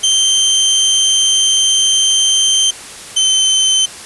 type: tone pair in turn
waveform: 25% pulse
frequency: 3128 / 3085 Hz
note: G7 / G7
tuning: -4 / -28 cents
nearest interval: unison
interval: 24 cents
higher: first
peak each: -6 dBFS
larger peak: neither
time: 0.03-2.71 / 3.16-3.86 s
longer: first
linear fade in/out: 10 ms
effects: white hiss -31 dBFS RMS until 4.05 s + resampled to 24000 Hz

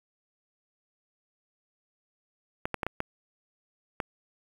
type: clicks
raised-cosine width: 0.5 ms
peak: -14 dBFS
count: 6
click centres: 2.655 / 2.743 / 2.832 / 2.866 / 3.004 / 4.002 s
effects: 7-bit

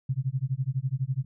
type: tone with tremolo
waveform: sine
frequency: 131.8 Hz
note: C3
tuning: 13 cents sharp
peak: -22 dBFS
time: 0.09-1.25 s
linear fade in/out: 5 ms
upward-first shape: sine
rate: 12 Hz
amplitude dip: 100%
effects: none

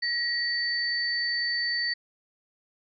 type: tone pair together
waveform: sine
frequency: 1908 / 4538 Hz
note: A#6 / C#8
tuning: +40 / +40 cents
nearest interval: octave + minor third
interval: 1500 cents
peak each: -28 dBFS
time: 0.02-1.94 s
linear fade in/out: 10 ms
effects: none

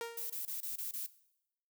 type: tone with exponential decay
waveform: sawtooth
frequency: 465.4 Hz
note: A#4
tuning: 3 cents flat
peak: -32 dBFS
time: 0.01-0.42 s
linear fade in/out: 1 ms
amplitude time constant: 87 ms
type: noise bursts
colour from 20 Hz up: violet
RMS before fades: -40 dBFS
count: 6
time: 0.17-1.065 s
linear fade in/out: 5 ms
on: 130 ms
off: 23 ms
effects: noise-tail reverb RT60 0.8 s tail -18 dB re dry

